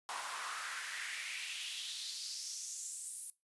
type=noise with high-pass filter sweep; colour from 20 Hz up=pink; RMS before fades=-43 dBFS; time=0.09-3.3 s; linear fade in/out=0 ms; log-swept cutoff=920 to 10000 Hz; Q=3.3; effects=noise-tail reverb RT60 0.2 s tail -18 dB re dry + resampled to 24000 Hz